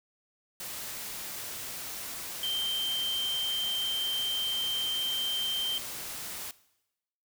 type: tone in noise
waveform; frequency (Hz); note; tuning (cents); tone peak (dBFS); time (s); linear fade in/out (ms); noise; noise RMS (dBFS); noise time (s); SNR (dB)
sine; 3136; G7; 0; -29; 2.43-5.78; 2; white; -39; 0.6-6.51; +7
effects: noise-tail reverb RT60 0.9 s tail -19 dB re dry